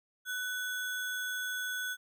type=tone with sample-and-hold; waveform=sine; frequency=1493 Hz; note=F#6; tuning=15 cents sharp; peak=-33 dBFS; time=0.25-1.97 s; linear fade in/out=50 ms; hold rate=4900 Hz; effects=none